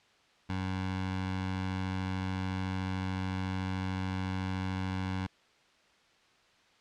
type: tone with notch filter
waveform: 15% pulse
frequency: 93.7 Hz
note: F#2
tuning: 22 cents sharp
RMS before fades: -34 dBFS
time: 0.49-5.27 s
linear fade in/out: 10 ms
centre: 390 Hz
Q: 1.4
effects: white hiss -64 dBFS RMS until 6.8 s + low-pass 4000 Hz 12 dB/octave